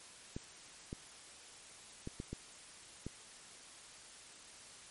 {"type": "clicks", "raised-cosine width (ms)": 3, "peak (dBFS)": -28, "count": 6, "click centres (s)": [0.365, 0.929, 2.074, 2.201, 2.33, 3.066], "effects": ["white hiss -55 dBFS RMS until 4.9 s", "MP3 48 kbps"]}